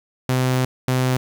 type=tone pair in turn; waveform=sawtooth; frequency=128.3 / 128.3 Hz; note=C3 / C3; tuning=-34 / -34 cents; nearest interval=unison; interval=0 cents; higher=neither; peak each=-13 dBFS; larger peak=neither; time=0.29-0.65 / 0.88-1.17 s; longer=first; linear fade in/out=2 ms; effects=8-bit